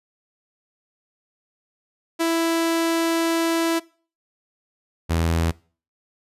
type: tone pair in turn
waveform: sawtooth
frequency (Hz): 331 / 82.75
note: E4 / E2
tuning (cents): +7 / +7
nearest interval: 2 octaves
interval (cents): 2400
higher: first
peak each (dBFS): -15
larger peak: neither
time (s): 2.19-3.8 / 5.09-5.52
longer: first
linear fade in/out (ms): 20
effects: noise-tail reverb RT60 0.4 s tail -22 dB re dry + resampled to 32000 Hz